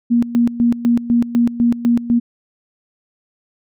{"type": "tone with tremolo", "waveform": "sine", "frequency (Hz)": 237, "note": "A#3", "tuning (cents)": 29, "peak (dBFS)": -10, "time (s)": [0.1, 2.2], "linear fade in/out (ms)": 20, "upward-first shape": "square", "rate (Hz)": 4, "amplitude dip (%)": 80, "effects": []}